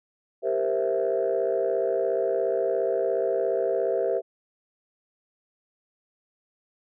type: chord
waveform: sine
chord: C dominant seventh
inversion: second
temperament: equal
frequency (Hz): 392 / 466.2 / 523.3 / 659.3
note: G4 / Bb4 / C5 / E5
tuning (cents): 0 / 0 / 0 / 0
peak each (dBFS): -27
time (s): 0.42-4.22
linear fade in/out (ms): 50
effects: tanh soft clip ceiling -15 dBFS